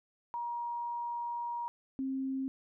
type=tone pair in turn; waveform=sine; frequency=949 / 266.3 Hz; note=A#5 / C4; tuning=+31 / +31 cents; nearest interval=octave + minor seventh; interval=2200 cents; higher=first; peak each=-34 / -32 dBFS; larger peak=second; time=0.34-1.68 / 1.99-2.48 s; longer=first; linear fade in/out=0 ms; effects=none